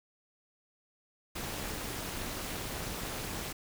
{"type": "noise with amplitude modulation", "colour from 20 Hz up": "pink", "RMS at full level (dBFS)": -35, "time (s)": [1.35, 3.53], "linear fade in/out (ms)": 10, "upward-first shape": "sine", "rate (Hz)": 266, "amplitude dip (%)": 75, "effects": []}